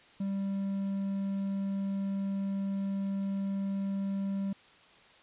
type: tone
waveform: triangle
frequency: 196.2 Hz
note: G3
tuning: 2 cents sharp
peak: -28 dBFS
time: 0.2-4.53 s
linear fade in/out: 5 ms
effects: white hiss -58 dBFS RMS until 5.22 s + resampled to 8000 Hz